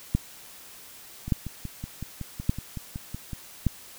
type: two click trains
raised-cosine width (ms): 5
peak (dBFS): -21 / -9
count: 12 / 4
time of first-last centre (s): 1.28-3.332 / 0.15-3.667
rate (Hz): 5.36 / 0.853
effects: white hiss -47 dBFS RMS until 3.98 s